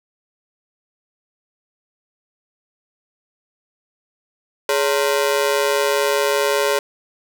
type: ring-modulated tone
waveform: sawtooth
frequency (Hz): 491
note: B4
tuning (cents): -10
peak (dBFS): -9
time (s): 4.69-6.79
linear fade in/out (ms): 2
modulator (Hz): 72.5
effects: none